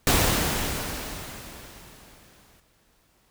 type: noise with exponential decay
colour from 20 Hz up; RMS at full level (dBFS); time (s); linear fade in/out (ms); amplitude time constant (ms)
pink; -19; 0.07-2.6; 1; 550
effects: pink hiss -64 dBFS RMS until 3.3 s